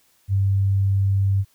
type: tone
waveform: sine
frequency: 98 Hz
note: G2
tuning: in tune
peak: -16 dBFS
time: 0.28-1.45 s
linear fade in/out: 50 ms
effects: white hiss -61 dBFS RMS until 1.54 s